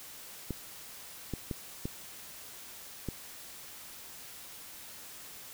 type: clicks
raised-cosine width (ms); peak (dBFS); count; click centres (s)
3; -21; 5; 0.507 / 1.337 / 1.512 / 1.855 / 3.087
effects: white hiss -48 dBFS RMS until 5.53 s